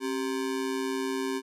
square ring-modulated tone, 329.6 Hz, E4, in tune, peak -26 dBFS, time 0-1.42 s, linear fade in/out 50 ms, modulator 60.2 Hz, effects low-pass 12000 Hz 12 dB/octave

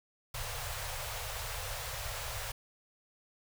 pink band-stop noise, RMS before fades -39 dBFS, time 0.34-2.52 s, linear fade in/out 5 ms, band 130 to 490 Hz, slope 48 dB/octave, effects none

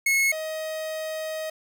45% pulse tone pair in turn, 2181 / 630 Hz, C#7 / D#5, -29 / +21 cents, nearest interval octave + major sixth, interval 2150 cents, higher first, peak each -19 / -29 dBFS, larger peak first, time 0.06-0.32 / 0.32-1.5 s, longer second, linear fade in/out 5 ms, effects 10-bit

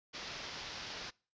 white low-pass noise, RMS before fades -45 dBFS, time 0.13-1.11 s, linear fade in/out 20 ms, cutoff 5600 Hz, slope 48 dB/octave, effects noise-tail reverb RT60 0.4 s tail -25 dB re dry + resampled to 16000 Hz

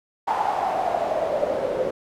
pink noise with band-pass filter sweep, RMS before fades -24 dBFS, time 0.27-1.91 s, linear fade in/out 10 ms, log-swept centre 880 to 490 Hz, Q 6.9, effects none

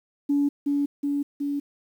sine tone with echo, 285.3 Hz, C#4, 50 cents sharp, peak -18 dBFS, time 0.29-0.49 s, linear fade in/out 10 ms, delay 370 ms, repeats 3, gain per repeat -2 dB, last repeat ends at 1.6 s, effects tanh soft clip ceiling -14 dBFS + 9-bit

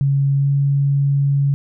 sine tone with pitch glide, 138.9 to 140.19 Hz, C#3 to C#3, +4 to +20 cents, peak -13 dBFS, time 0.01-1.54 s, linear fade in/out 0 ms, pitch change +16 cents, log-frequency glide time 0.36-0.48 s, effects none

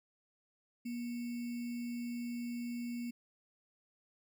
sine tone with sample-and-hold, 239 Hz, A#3, 43 cents sharp, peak -37 dBFS, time 0.85-3.11 s, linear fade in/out 10 ms, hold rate 2450 Hz, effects none

